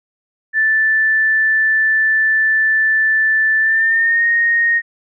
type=tone with pitch glide; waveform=sine; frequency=1760 to 1860.4 Hz; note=A6 to A#6; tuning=0 to -4 cents; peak=-11 dBFS; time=0.53-4.82 s; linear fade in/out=50 ms; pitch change=+96 cents; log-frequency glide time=3.6-4.25 s; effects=none